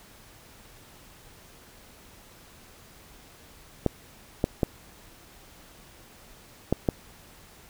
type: clicks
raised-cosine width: 2 ms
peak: -8 dBFS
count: 5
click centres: 3.863 / 4.441 / 4.632 / 6.726 / 6.888 s
effects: pink hiss -52 dBFS RMS until 7.69 s